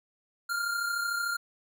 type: tone pair together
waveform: square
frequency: 1394.6 / 1428 Hz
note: F6 / F6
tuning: -3 / +38 cents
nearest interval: unison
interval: 41 cents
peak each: -30 / -38 dBFS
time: 0.49-1.37 s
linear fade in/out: 10 ms
effects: none